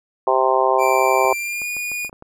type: harmonic tone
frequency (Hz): 130.81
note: C3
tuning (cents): 0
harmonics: 3 / 4 / 5 / 6 / 7 / 8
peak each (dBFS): -21 / -21 / -21 / -21 / -21 / -21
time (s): 0.27-1.33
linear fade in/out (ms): 2
type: tone with pitch glide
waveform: 45% pulse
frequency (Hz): 2349 to 2447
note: D7 to D#7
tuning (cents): 0 to -29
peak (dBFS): -23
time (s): 0.78-2.1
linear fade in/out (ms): 50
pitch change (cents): +71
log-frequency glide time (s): 1.3-1.69
type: clicks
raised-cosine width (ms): 1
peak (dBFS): -25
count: 9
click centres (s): 1.251 / 1.331 / 1.618 / 1.767 / 1.917 / 2.048 / 2.095 / 2.129 / 2.224
effects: none